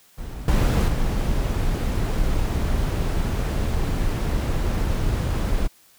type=noise with level steps; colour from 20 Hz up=brown; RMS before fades=-33 / -17 / -22 dBFS; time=0.17-5.68 s; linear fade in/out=20 ms; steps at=0.48 / 0.88 s; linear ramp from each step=2 ms; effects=white hiss -55 dBFS RMS until 5.98 s